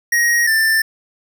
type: tone pair in turn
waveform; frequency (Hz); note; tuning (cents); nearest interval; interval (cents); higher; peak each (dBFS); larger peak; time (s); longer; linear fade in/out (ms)
square; 1884 / 1778.3; A#6 / A6; +18 / +18; minor second; 100; first; -13; neither; 0.12-0.47 / 0.47-0.82; neither; 5
effects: none